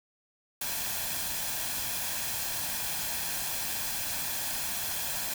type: noise with comb filter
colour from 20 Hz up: white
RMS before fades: -33 dBFS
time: 0.61-5.34 s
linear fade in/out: 5 ms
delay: 1.2 ms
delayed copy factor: +0.5
effects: none